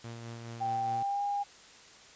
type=tone with tremolo; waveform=sawtooth; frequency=116.4 Hz; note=A#2; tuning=2 cents flat; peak=-36 dBFS; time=0.04-1.03 s; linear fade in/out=5 ms; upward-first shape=sine; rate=4.8 Hz; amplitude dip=30%
type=tone with pitch glide; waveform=sine; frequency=784 to 809.8 Hz; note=G5 to G#5; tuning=0 to -44 cents; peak=-29 dBFS; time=0.6-1.44 s; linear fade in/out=20 ms; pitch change=+56 cents; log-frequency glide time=0.92-1.22 s
effects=white hiss -54 dBFS RMS until 2.15 s + resampled to 16000 Hz